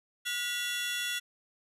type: tone cluster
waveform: 40% pulse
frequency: 1444 / 1956 / 2749 / 3401 Hz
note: F#6 / B6 / F7 / G#7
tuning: -43 / -17 / -28 / +40 cents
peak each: -37 / -37 / -37 / -34 dBFS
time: 0.25-1.2 s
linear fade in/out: 20 ms
effects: resampled to 32000 Hz